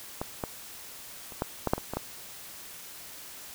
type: clicks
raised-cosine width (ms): 1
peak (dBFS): -17 / -16 / -30 / -13 / -12 / -8 / -20 / -18 / -15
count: 9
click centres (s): 0.215 / 0.438 / 1.322 / 1.421 / 1.673 / 1.735 / 1.78 / 1.936 / 1.97
effects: white hiss -45 dBFS RMS until 3.54 s